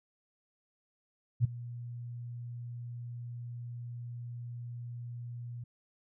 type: tone with ADSR envelope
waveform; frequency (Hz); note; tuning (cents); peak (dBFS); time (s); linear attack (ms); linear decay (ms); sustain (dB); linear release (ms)
sine; 120; B2; -49; -20; 1.4-5.64; 44; 12; -19; 6
effects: none